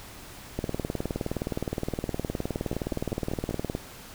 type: two click trains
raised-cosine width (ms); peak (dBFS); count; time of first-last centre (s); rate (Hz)
2; -18 / -15; 5 / 62; 2.73-3.51 / 0.59-3.751; 5.13 / 19.3
effects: pink hiss -45 dBFS RMS until 4.14 s